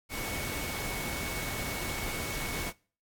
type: tone in noise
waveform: sine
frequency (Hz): 2217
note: C#7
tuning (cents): 0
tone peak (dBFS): -40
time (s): 0.09-2.73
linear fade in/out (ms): 50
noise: pink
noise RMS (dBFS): -36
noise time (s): 0.09-2.73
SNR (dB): -7
effects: noise-tail reverb RT60 0.4 s tail -23 dB re dry + AAC 64 kbps